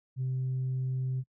sine tone, 129.7 Hz, C3, 15 cents flat, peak -27 dBFS, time 0.16-1.24 s, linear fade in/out 50 ms, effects noise-tail reverb RT60 0.1 s tail -26 dB re dry + tanh soft clip ceiling -26 dBFS

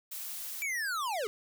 blue noise, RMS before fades -40 dBFS, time 0.11-0.63 s, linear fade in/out 10 ms
square linear sweep, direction down, 2349 to 392.4 Hz, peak -32 dBFS, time 0.62-1.27 s, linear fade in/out 0 ms
effects none

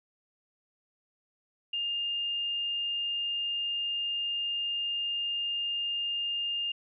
sine tone, 2815 Hz, F7, 13 cents sharp, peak -29 dBFS, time 1.73-6.72 s, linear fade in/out 5 ms, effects none

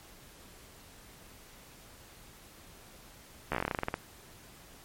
slowing click train, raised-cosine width 0.5 ms, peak -15 dBFS, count 15, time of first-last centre 3.52-3.941 s, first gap 13 ms, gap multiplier 1.12, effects pink hiss -54 dBFS RMS until 4.84 s + MP3 64 kbps

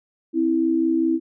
sine tone pair together, 262 / 327.1 Hz, C4 / E4, +2 / -13 cents, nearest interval major third, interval 385 cents, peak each -23 / -18 dBFS, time 0.33-1.2 s, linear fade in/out 50 ms, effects none

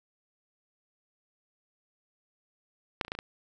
clicks, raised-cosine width 0.3 ms, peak -10 / -24 / -26 / -16 / -24 / -17 dBFS, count 6, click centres 3.012 / 3.049 / 3.081 / 3.119 / 3.151 / 3.189 s, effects none

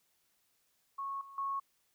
sine tone with level steps, 1100 Hz, C#6, 14 cents flat, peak -36 / -49 / -33 dBFS, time 0.98-1.6 s, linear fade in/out 10 ms, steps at 1.21 / 1.38 s, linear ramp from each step 2 ms, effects white hiss -75 dBFS RMS until 1.94 s

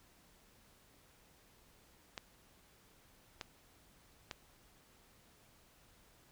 clicks, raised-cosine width 0.2 ms, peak -24 dBFS, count 3, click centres 2.178 / 3.412 / 4.312 s, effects pink hiss -66 dBFS RMS until 6.31 s

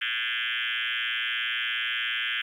sine tone with frequency modulation, 2384 Hz, D7, 25 cents sharp, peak -26 dBFS, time 0.01-2.42 s, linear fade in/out 10 ms, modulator 117 Hz, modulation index 7.7, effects 10-bit

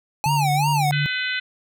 square tone with vibrato, 830.6 Hz, G#5, in tune, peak -20 dBFS, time 0.24-0.91 s, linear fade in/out 0 ms, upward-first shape sine, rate 2.7 Hz, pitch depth 220 cents each way
sine tone with pitch glide, 144.6 to 145.94 Hz, D3 to D3, -27 to -11 cents, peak -20 dBFS, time 0.26-1.06 s, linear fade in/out 0 ms, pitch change +16 cents, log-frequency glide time 0.45-0.61 s
harmonic tone, 504 Hz, B4, 35 cents sharp, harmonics 3 / 4 / 5 / 6 / 7 / 8, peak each -26 / -28 / -30 / -32 / -33 / -34 dBFS, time 0.92-1.4 s, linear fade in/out 10 ms
effects none

